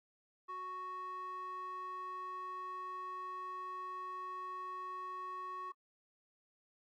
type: tone with band-pass filter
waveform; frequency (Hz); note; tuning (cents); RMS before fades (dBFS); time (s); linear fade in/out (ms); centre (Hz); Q
square; 370; F#4; 0; -44; 0.48-5.72; 20; 1200; 6.6
effects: AAC 48 kbps